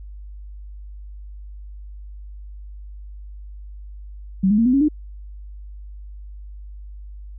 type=tone with pitch steps; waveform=sine; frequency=190.5 / 208.9 / 229.2 / 251.4 / 275.7 / 302.4 Hz; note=G3 / G#3 / A#3 / B3 / C#4 / D#4; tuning=-49 / +10 / -29 / +31 / -9 / -49 cents; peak=-13 dBFS; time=4.43-4.886 s; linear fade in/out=10 ms; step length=76 ms; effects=added 50 Hz sine -34 dBFS peak until 7.38 s